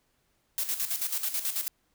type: noise with tremolo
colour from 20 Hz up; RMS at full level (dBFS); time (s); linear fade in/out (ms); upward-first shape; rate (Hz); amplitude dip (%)
blue; -29; 0.58-1.68; 0; square; 9.2; 65
effects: pink hiss -72 dBFS RMS until 1.94 s